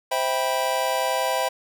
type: chord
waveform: square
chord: C major seventh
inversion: none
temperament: just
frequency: 523.3 / 654.1 / 784.9 / 981.1 Hz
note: C5 / E5 / G5 / B5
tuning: 0 / -14 / +2 / -12 cents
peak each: -28 dBFS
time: 0.11-1.49 s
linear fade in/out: 10 ms
effects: none